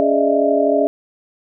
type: tone cluster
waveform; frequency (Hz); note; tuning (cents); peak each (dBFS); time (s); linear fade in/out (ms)
sine; 282.3 / 415.9 / 592 / 625 / 668; C#4 / G#4 / D5 / D#5 / E5; +32 / +2 / +14 / +8 / +23; -19; 0-0.87; 0
effects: none